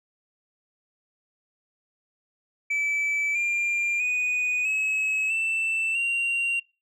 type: tone with pitch steps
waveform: sine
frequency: 2308 / 2392 / 2479 / 2570 / 2663 / 2761 Hz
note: D7 / D7 / D#7 / E7 / E7 / F7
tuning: -31 / +31 / -7 / -45 / +17 / -20 cents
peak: -20 dBFS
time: 2.7-6.6 s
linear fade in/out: 10 ms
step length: 650 ms
effects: noise-tail reverb RT60 0.3 s tail -25 dB re dry + tanh soft clip ceiling -22 dBFS